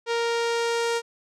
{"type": "tone with low-pass filter sweep", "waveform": "sawtooth", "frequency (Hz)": 466.2, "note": "A#4", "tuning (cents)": 0, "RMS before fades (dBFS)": -25, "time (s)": [0.06, 1.02], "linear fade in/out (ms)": 50, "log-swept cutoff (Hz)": [4900, 7900], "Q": 1, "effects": []}